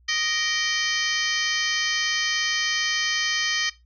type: harmonic tone with a mistuned harmonic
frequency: 622.3 Hz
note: D#5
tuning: in tune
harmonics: 2 / 3 / 4 / 5 / 6 / 7 / 8 / 9 / 10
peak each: -37 / -27 / -32 / -28 / -39 / -31 / -30 / -36 / -33 dBFS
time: 0.08-3.7 s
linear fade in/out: 10 ms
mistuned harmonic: 4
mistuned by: -110 cents
effects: noise-tail reverb RT60 0.2 s tail -17 dB re dry + added 60 Hz sine -54 dBFS peak until 3.85 s

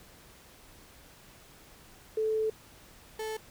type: tone pair in turn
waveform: sine / 35% pulse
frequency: 437.1 / 437.1 Hz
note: A4 / A4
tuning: -11 / -11 cents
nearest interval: unison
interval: 0 cents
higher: neither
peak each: -26 / -32 dBFS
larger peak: first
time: 2.17-2.5 / 3.19-3.37 s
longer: first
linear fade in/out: 5 ms
effects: pink hiss -55 dBFS RMS until 3.5 s

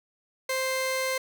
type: tone pair together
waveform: sawtooth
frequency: 523.3 / 1046.6 Hz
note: C5 / C6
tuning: 0 / 0 cents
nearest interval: octave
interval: 1200 cents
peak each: -24 dBFS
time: 0.49-1.18 s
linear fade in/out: 5 ms
effects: none

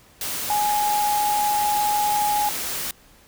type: tone in noise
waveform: sine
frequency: 833 Hz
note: G#5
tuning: 5 cents sharp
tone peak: -19 dBFS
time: 0.5-2.49 s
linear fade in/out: 2 ms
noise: white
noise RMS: -28 dBFS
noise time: 0.21-2.91 s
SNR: +6 dB
effects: pink hiss -53 dBFS RMS until 3.27 s

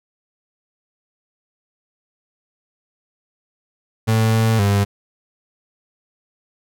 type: tone with pitch steps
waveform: 35% pulse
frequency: 111.3 / 112.1 / 100.5 Hz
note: A2 / A2 / G2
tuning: +20 / +33 / +44 cents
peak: -12 dBFS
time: 4.07-4.85 s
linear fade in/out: 20 ms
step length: 260 ms
effects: none

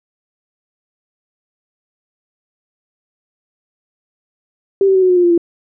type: tone with pitch steps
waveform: sine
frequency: 392 / 384.2 / 376.5 / 368.9 / 361.5 / 354.3 / 347.2 / 340.3 Hz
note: G4 / G4 / F#4 / F#4 / F#4 / F4 / F4 / F4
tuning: 0 / -35 / +30 / -5 / -40 / +25 / -10 / -45 cents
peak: -8 dBFS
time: 4.81-5.378 s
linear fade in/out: 2 ms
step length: 71 ms
effects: none

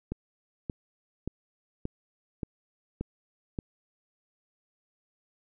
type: click train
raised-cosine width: 3 ms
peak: -19 dBFS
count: 7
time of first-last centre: 0.12-3.588 s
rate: 1.73 Hz
effects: none

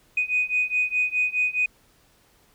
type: beating tone pair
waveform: sine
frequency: 2489 / 2493.8 Hz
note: D#7 / D#7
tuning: 0 / +3 cents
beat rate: 4.8 Hz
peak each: -24 / -23 dBFS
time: 0.17-1.66 s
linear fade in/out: 5 ms
effects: tanh soft clip ceiling -13 dBFS + pink hiss -60 dBFS RMS until 2.54 s

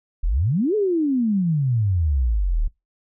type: exponential two-way sweep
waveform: sine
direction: up then down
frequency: 34.65 to 440 to 34.65 Hz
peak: -17 dBFS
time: 0.23-2.68 s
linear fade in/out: 10 ms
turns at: 0.75 s
effects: noise-tail reverb RT60 0.2 s tail -22 dB re dry

